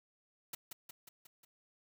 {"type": "noise with echo", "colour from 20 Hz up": "white", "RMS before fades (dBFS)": -42, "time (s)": [0.53, 0.55], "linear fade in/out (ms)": 5, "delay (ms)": 180, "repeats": 5, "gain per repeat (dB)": -4, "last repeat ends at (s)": 1.45, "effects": []}